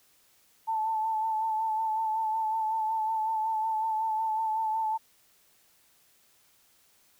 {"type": "tone with vibrato", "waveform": "sine", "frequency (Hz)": 880, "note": "A5", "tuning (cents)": 0, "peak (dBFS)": -26, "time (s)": [0.67, 4.98], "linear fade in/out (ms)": 20, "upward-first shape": "sine", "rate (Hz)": 5.4, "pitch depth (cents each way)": 31, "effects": ["white hiss -64 dBFS RMS until 7.19 s"]}